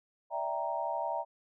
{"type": "chord", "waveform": "sine", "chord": "E half-diminished seventh", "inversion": "third", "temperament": "equal", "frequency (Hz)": [587.3, 659.3, 784, 932.3], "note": ["D5", "E5", "G5", "Bb5"], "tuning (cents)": [0, 0, 0, 0], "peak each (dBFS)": [-39, -36, -38, -35], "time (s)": [0.3, 1.25], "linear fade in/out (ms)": 50, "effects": []}